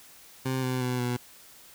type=tone with pitch steps; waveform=20% pulse; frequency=130.81 / 128.04 / 125.34 / 122.69 Hz; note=C3 / C3 / B2 / B2; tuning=0 / -37 / +26 / -11 cents; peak=-22 dBFS; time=0.45-1.17 s; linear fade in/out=10 ms; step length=180 ms; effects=white hiss -52 dBFS RMS until 1.74 s